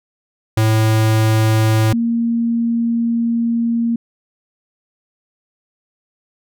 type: tone pair in turn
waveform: square / sine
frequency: 110 / 232.6 Hz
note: A2 / A#3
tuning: 0 / -4 cents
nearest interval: octave + minor second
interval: 1296 cents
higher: second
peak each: -12 / -14 dBFS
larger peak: first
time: 0.57-1.93 / 1.93-3.96 s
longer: second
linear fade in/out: 5 ms
effects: none